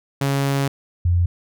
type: tone pair in turn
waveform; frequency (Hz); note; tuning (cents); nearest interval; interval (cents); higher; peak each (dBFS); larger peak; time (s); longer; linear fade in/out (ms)
sawtooth / sine; 138.59 / 87.48; C#3 / F2; 0 / +3; minor sixth; 797; first; -14; neither; 0.21-0.68 / 1.05-1.26; first; 5
effects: none